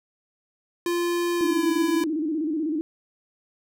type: tone with pitch glide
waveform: square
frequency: 346.6 to 335 Hz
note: F4 to E4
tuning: -13 to +28 cents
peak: -23 dBFS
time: 0.86-2.04 s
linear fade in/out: 2 ms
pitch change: -59 cents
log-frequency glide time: 1.36-1.68 s
type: tone with vibrato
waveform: sine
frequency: 311.1 Hz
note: D#4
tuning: in tune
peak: -23 dBFS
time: 1.41-2.81 s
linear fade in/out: 0 ms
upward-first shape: square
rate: 16 Hz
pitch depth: 87 cents each way
effects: none